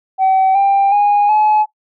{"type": "tone with pitch steps", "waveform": "sine", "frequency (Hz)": [763, 791.7, 821.6, 852.5], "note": ["G5", "G5", "G#5", "G#5"], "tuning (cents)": [-47, 17, -19, 45], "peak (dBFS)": -7, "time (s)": [0.18, 1.66], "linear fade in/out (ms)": 50, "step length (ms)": 370, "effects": ["noise-tail reverb RT60 0.1 s tail -18 dB re dry", "tanh soft clip ceiling -7 dBFS"]}